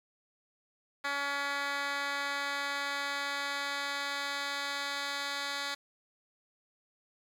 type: tone with band-pass filter sweep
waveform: 10% pulse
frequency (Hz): 282.4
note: C#4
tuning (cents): +32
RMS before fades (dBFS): -35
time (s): 1.04-5.75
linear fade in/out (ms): 10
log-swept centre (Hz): 2200 to 3400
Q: 1.1
effects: 9-bit